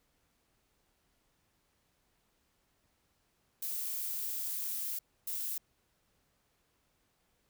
violet noise bursts at uneven times, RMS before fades -37 dBFS, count 2, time 3.62-4.99 / 5.27-5.58 s, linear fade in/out 5 ms, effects pink hiss -75 dBFS RMS until 7.49 s

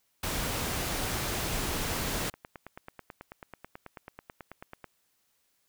pink noise, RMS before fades -32 dBFS, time 0.23-2.3 s, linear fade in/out 5 ms
click train, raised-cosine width 0.5 ms, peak -27 dBFS, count 24, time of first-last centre 2.34-4.843 s, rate 9.19 Hz
effects white hiss -73 dBFS RMS until 5.68 s

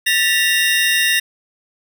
square tone cluster, 1777 / 1943 / 2777 / 3714 Hz, A6 / B6 / F7 / A#7, +17 / -29 / -10 / -7 cents, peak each -20 dBFS, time 0.06-1.2 s, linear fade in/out 10 ms, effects none

